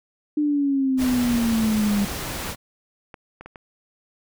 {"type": "exponential sweep", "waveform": "sine", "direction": "down", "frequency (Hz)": [301.3, 199.7], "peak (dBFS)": -18, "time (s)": [0.37, 2.05], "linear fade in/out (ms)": 5}
{"type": "noise", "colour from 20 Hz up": "pink", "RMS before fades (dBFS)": -30, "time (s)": [0.97, 2.56], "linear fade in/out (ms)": 50}
{"type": "clicks", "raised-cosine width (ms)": 0.5, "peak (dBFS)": -24, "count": 9, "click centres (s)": [1.895, 2.067, 2.133, 2.423, 2.547, 3.142, 3.41, 3.46, 3.558]}
{"effects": []}